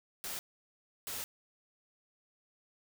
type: noise bursts at uneven times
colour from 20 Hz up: white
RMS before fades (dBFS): -40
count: 2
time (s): 0.24-0.39 / 1.07-1.24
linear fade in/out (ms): 0
effects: none